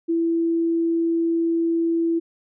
sine tone, 332.8 Hz, E4, 17 cents sharp, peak -18 dBFS, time 0.08-2.2 s, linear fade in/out 20 ms, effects none

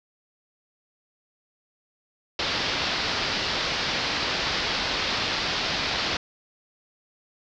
white low-pass noise, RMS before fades -27 dBFS, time 2.39-6.17 s, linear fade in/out 2 ms, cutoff 5100 Hz, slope 48 dB/octave, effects none

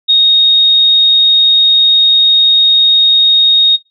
sine tone, 3729 Hz, A#7, in tune, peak -4 dBFS, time 0.08-3.77 s, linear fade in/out 20 ms, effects noise-tail reverb RT60 0.2 s tail -21 dB re dry

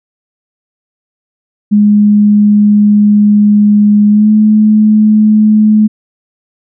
sine tone with pitch glide, 207.7 to 213.9 Hz, G#3 to A3, 0 to -49 cents, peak -3 dBFS, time 1.71-5.88 s, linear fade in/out 20 ms, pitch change +51 cents, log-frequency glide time 4.09-4.3 s, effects none

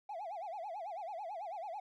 triangle tone with vibrato, 747 Hz, F#5, 16 cents sharp, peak -37 dBFS, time 0.09-1.8 s, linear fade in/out 5 ms, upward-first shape sine, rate 9.1 Hz, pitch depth 240 cents each way, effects tanh soft clip ceiling -36 dBFS

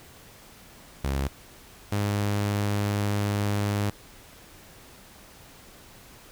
sawtooth tone pair in turn, 68.4 / 102.48 Hz, C#2 / G#2, -23 / -23 cents, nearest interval perfect fifth, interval 700 cents, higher second, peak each -21 / -20 dBFS, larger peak second, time 1.04-1.28 / 1.92-3.9 s, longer second, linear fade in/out 5 ms, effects pink hiss -50 dBFS RMS until 6.31 s

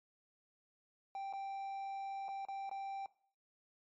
triangle tone with dropouts, 784 Hz, G5, in tune, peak -38 dBFS, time 1.15-3.06 s, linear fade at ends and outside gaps 1 ms, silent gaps 1.327-1.335 / 2.283-2.288 / 2.451-2.485 / 2.694-2.713 s, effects noise-tail reverb RT60 0.5 s tail -19 dB re dry + MP3 32 kbps

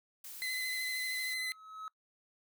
blue noise, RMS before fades -47 dBFS, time 0.24-1.34 s, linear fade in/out 5 ms
30% pulse tone with vibrato, 2032 Hz, B6, 49 cents sharp, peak -32 dBFS, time 0.42-1.52 s, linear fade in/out 0 ms, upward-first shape sine, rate 13 Hz, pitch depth 21 cents each way
triangle tone with exponential growth, 1285 Hz, E6, 45 cents flat, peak -37 dBFS, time 1.09-1.88 s, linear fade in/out 1 ms, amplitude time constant 170 ms
effects noise-tail reverb RT60 0.1 s tail -23 dB re dry

